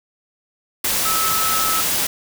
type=tone in noise; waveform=sine; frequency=1300 Hz; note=E6; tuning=24 cents flat; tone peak=-21 dBFS; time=1.05-1.81 s; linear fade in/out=5 ms; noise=white; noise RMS=-20 dBFS; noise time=0.84-2.07 s; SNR=-4 dB; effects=none